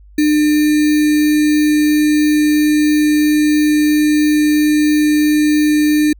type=tone with sample-and-hold; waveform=sine; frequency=301.5 Hz; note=D4; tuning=46 cents sharp; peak=-9 dBFS; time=0.18-6.13 s; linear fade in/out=5 ms; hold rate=2100 Hz; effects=added 50 Hz sine -39 dBFS peak until 6.19 s